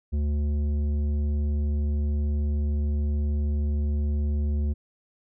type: tone with tanh clipping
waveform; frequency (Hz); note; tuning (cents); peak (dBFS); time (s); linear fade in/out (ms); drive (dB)
sine; 73.42; D2; 0; -24; 0.12-4.74; 20; 10
effects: none